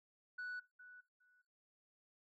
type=tone with echo; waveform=sine; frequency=1480 Hz; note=F#6; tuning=in tune; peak=-40 dBFS; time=0.38-0.6 s; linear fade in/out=10 ms; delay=410 ms; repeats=2; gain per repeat=-15 dB; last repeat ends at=1.42 s; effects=noise-tail reverb RT60 0.2 s tail -17 dB re dry + tanh soft clip ceiling -41 dBFS